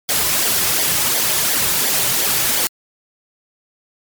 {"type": "noise with flanger", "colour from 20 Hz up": "white", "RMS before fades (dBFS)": -17, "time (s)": [0.09, 2.67], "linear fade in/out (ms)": 0, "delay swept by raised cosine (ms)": [0.74, 4.34], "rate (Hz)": 2.8, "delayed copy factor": -0.6, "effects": ["MP3 96 kbps"]}